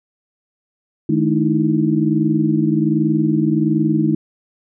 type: tone cluster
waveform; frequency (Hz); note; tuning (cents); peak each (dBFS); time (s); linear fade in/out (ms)
sine; 154.8 / 215.4 / 303.8 / 325.1; D#3 / A3 / D#4 / E4; -9 / -37 / -41 / -24; -19; 1.09-4.15; 5
effects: none